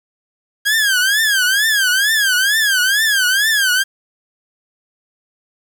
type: tone with vibrato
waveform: sawtooth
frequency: 1616 Hz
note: G#6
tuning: 48 cents flat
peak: -9 dBFS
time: 0.65-3.84 s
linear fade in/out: 20 ms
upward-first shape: triangle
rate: 2.2 Hz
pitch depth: 200 cents each way
effects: 7-bit